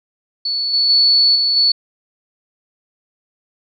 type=tone with level steps; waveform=sine; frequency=4435 Hz; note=C#8; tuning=in tune; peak=-17 / -12 / -9 / -13 / -10 dBFS; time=0.45-1.72 s; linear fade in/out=5 ms; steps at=0.73 / 0.89 / 1.35 / 1.56 s; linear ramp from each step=10 ms; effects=none